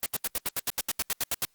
white noise bursts, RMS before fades -28 dBFS, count 14, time 0.03-1.45 s, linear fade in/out 0 ms, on 29 ms, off 78 ms, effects white hiss -69 dBFS RMS until 1.54 s + Opus 24 kbps

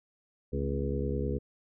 harmonic tone with a mistuned harmonic, 69.7 Hz, C#2, 10 cents sharp, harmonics 1 / 2 / 3 / 4 / 5 / 6 / 7, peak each -33 / -35 / -37 / -40 / -41 / -36 / -38 dBFS, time 0.52-1.39 s, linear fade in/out 20 ms, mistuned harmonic 3, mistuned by +84 cents, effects none

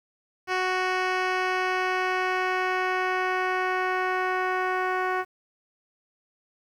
10% pulse tone with low-pass filter sweep, 370 Hz, F#4, in tune, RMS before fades -26 dBFS, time 0.47-5.25 s, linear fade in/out 50 ms, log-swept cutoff 3900 to 1600 Hz, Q 0.94, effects 9-bit

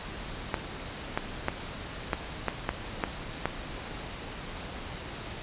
clicks, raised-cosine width 0.5 ms, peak -11 dBFS, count 8, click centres 0.542 / 1.175 / 1.484 / 2.132 / 2.483 / 2.691 / 3.038 / 3.456 s, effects pink hiss -39 dBFS RMS until 5.42 s + resampled to 8000 Hz

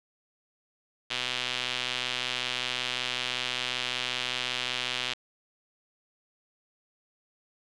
sawtooth tone with band-pass filter, 125.3 Hz, B2, 25 cents sharp, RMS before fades -32 dBFS, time 1.1-5.14 s, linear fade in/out 10 ms, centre 3200 Hz, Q 2.4, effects resampled to 24000 Hz + 8-bit

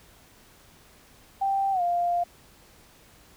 sine tone with pitch glide, 784 to 698.5 Hz, G5 to F5, 0 to 0 cents, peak -22 dBFS, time 1.41-2.24 s, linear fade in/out 10 ms, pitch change -200 cents, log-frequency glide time 1.72-1.82 s, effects pink hiss -55 dBFS RMS until 3.36 s

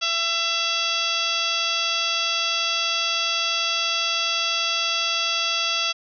harmonic tone with a mistuned harmonic, 671 Hz, E5, 31 cents sharp, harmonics 1 / 2 / 3 / 4 / 5 / 6 / 7 / 8 / 9, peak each -36 / -29 / -37 / -27 / -25 / -35 / -29 / -34 / -34 dBFS, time 0.01-5.93 s, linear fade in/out 20 ms, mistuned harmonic 6, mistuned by -48 cents, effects none

